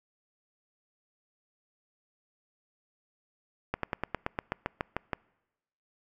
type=slowing click train; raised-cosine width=0.5 ms; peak=-14 dBFS; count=12; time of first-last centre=3.74-5.132 s; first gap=93 ms; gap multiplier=1.06; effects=noise-tail reverb RT60 1.0 s tail -26 dB re dry